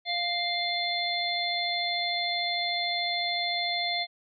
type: harmonic tone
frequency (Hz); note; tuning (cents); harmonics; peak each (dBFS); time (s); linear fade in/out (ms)
698.5; F5; 0; 1 / 3 / 5 / 6; -32 / -32 / -32 / -32; 0.05-4.07; 50
effects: none